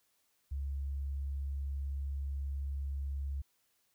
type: tone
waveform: sine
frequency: 69.3 Hz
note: C#2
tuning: in tune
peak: -34 dBFS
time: 0.51-3.42 s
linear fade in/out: 10 ms
effects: white hiss -75 dBFS RMS until 3.94 s